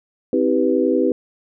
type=chord; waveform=sine; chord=C major seventh; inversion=none; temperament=equal with one note detuned; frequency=261.6 / 321.2 / 392 / 493.9 Hz; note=C4 / E4 / G4 / B4; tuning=0 / -45 / 0 / 0 cents; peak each=-20 dBFS; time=0.33-1.12 s; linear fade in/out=2 ms; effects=none